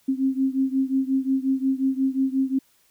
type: beating tone pair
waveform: sine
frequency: 264.4 / 270 Hz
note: C4 / C#4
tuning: +18 / -45 cents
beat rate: 5.6 Hz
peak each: -22 / -24 dBFS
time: 0.08-2.59 s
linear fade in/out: 10 ms
effects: white hiss -62 dBFS RMS until 2.9 s